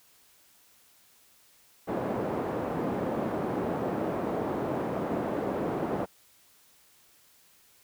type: band-pass noise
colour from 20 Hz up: pink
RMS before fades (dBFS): -31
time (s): 1.87-6.06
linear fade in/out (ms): 20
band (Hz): 230 to 700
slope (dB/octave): 12
effects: white hiss -61 dBFS RMS until 7.83 s